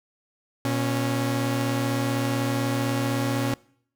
sawtooth tone pair together, 120.11 / 276.1 Hz, B2 / C#4, -48 / -7 cents, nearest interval octave + major second, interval 1441 cents, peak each -22 dBFS, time 0.65-3.54 s, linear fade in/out 0 ms, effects noise-tail reverb RT60 0.6 s tail -23 dB re dry

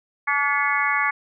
harmonic tone with a mistuned harmonic, 286.2 Hz, D4, 45 cents flat, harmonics 3 / 4 / 5 / 6 / 7 / 8, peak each -28 / -24 / -28 / -25 / -27 / -25 dBFS, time 0.27-1.11 s, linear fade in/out 10 ms, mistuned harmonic 8, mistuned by -70 cents, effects none

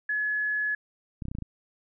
sine tone, 1700 Hz, G#6, 40 cents sharp, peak -25 dBFS, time 0.09-0.75 s, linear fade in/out 5 ms
clicks, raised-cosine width 5 ms, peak -22 dBFS, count 7, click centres 1.222 / 1.254 / 1.284 / 1.315 / 1.351 / 1.386 / 1.423 s
effects none

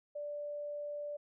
sine tone, 586 Hz, D5, 4 cents flat, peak -38 dBFS, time 0.15-1.17 s, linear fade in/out 10 ms, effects none

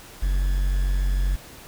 triangle tone with quantisation, 46.54 Hz, F#1, 11 cents sharp, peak -17 dBFS, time 0.22-1.36 s, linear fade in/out 10 ms, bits 7, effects pink hiss -44 dBFS RMS until 1.67 s

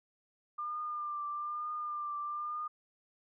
sine tone with vibrato, 1197 Hz, D6, 33 cents sharp, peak -35 dBFS, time 0.58-2.68 s, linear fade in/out 10 ms, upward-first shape triangle, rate 1.1 Hz, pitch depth 35 cents each way, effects none

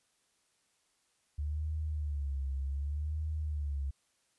sine tone with vibrato, 72.4 Hz, D2, 24 cents flat, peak -32 dBFS, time 1.38-3.91 s, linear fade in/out 10 ms, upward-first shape sine, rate 0.66 Hz, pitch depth 120 cents each way, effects white hiss -74 dBFS RMS until 4.38 s + resampled to 24000 Hz

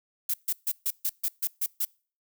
violet noise bursts, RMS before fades -27 dBFS, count 9, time 0.29-1.851 s, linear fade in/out 5 ms, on 49 ms, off 140 ms, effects noise-tail reverb RT60 0.4 s tail -26 dB re dry

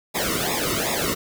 pink noise with flanger, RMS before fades -24 dBFS, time 0.14-1.15 s, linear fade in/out 20 ms, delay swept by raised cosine 0.66 to 1.24 ms, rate 2.6 Hz, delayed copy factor -1, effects none

